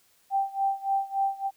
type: tone with tremolo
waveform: sine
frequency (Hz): 784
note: G5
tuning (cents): 0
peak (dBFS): -21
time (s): 0.3-1.51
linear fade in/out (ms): 50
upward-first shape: sine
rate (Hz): 3.5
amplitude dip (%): 90
effects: white hiss -64 dBFS RMS until 1.56 s